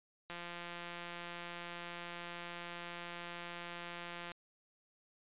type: click train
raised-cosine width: 0.3 ms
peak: -29 dBFS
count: 696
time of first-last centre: 0.3-4.317 s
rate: 173 Hz
effects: resampled to 8000 Hz